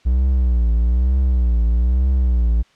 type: tone with vibrato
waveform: triangle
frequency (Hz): 60.9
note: B1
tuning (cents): -24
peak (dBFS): -11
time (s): 0.05-2.63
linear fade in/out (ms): 20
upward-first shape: triangle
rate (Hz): 1.1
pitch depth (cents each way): 140
effects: white hiss -55 dBFS RMS until 2.75 s + low-pass 4000 Hz 12 dB/octave